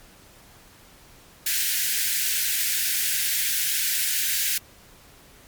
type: high-pass noise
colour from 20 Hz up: white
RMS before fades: -24 dBFS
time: 1.46-4.58 s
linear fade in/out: 5 ms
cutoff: 1500 Hz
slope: 96 dB/octave
effects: pink hiss -51 dBFS RMS until 5.47 s + MP3 96 kbps